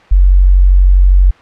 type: tone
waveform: sine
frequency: 46.25 Hz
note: F#1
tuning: in tune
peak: -3 dBFS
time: 0.11-1.31 s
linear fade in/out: 10 ms
effects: white hiss -41 dBFS RMS until 1.41 s + low-pass 2000 Hz 12 dB/octave